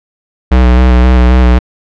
square tone with vibrato, 62.2 Hz, B1, 13 cents sharp, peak -4 dBFS, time 0.51-1.59 s, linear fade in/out 10 ms, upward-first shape square, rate 3.8 Hz, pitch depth 25 cents each way, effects low-pass 3000 Hz 12 dB/octave

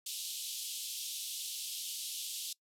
pink band-pass noise, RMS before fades -41 dBFS, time 0.06-2.53 s, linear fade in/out 5 ms, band 3000 to 14000 Hz, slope 48 dB/octave, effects noise-tail reverb RT60 0.1 s tail -22 dB re dry

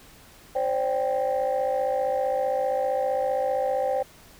sine chord, C suspended second, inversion none, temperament equal with one note detuned, 523.3 / 578.6 / 784 Hz, C5 / D5 / G5, 0 / -26 / 0 cents, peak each -24 / -27 / -26 dBFS, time 0.55-4.03 s, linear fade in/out 10 ms, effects tanh soft clip ceiling -17 dBFS + pink hiss -51 dBFS RMS until 4.39 s

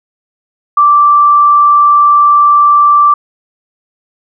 sine tone, 1170 Hz, D6, 7 cents flat, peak -3 dBFS, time 0.77-3.14 s, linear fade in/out 5 ms, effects none

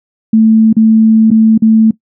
sine tone with dropouts, 221.1 Hz, A3, 9 cents sharp, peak -3 dBFS, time 0.33-1.91 s, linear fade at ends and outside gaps 5 ms, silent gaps 0.729-0.766 / 1.305-1.313 / 1.578-1.621 s, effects noise-tail reverb RT60 0.1 s tail -19 dB re dry

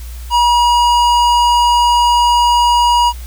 triangle tone with hard clipping, 960 Hz, B5, 49 cents flat, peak -10 dBFS, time 0.3-3.13 s, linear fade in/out 50 ms, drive 17 dB, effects added 60 Hz sine -25 dBFS peak until 3.26 s + white hiss -39 dBFS RMS until 3.26 s

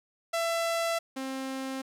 sawtooth tone pair in turn, 669 / 265.5 Hz, E5 / C4, +25 / +25 cents, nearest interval octave + major third, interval 1600 cents, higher first, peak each -23 / -29 dBFS, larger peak first, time 0.33-0.99 / 1.16-1.82 s, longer neither, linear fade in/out 10 ms, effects low-pass 12000 Hz 12 dB/octave + 10-bit

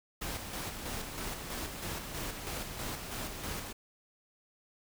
pink noise with tremolo, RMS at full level -38 dBFS, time 0.21-3.73 s, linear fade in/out 10 ms, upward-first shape square, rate 3.1 Hz, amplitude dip 40%, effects none

